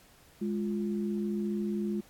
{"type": "tone pair together", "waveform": "sine", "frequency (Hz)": [208.2, 349.2], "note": ["G#3", "F4"], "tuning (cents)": [5, 0], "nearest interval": "major sixth", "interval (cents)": 895, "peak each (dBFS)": [-30, -35], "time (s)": [0.41, 2.01], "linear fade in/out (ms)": 10, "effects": ["pink hiss -59 dBFS RMS until 2.09 s", "AAC 64 kbps"]}